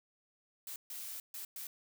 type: noise bursts at uneven times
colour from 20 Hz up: blue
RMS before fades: -44 dBFS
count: 4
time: 0.67-0.76 / 0.9-1.2 / 1.34-1.45 / 1.56-1.67 s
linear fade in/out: 2 ms
effects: none